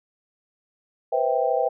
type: chord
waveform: sine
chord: C major seventh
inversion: third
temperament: just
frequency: 490.5 / 523.3 / 654.1 / 784.9 Hz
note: B4 / C5 / E5 / G5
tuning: -12 / 0 / -14 / +2 cents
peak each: -25 dBFS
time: 1.12-1.69 s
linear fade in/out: 10 ms
effects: none